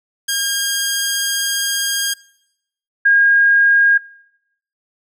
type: tone pair in turn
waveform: 10% pulse / sine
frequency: 1617 / 1625.6 Hz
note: G#6 / G#6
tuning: -47 / -38 cents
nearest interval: unison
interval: 9 cents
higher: second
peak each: -8 dBFS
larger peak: neither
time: 0.28-2.14 / 3.05-3.98 s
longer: first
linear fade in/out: 10 ms
effects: noise-tail reverb RT60 0.8 s tail -23 dB re dry